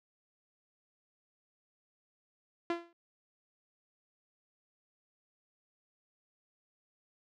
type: tone with exponential decay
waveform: sawtooth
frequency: 341.3 Hz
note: F4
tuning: 40 cents flat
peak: -24 dBFS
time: 2.7-2.93 s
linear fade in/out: 2 ms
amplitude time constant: 48 ms
effects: low-pass 3000 Hz 12 dB/octave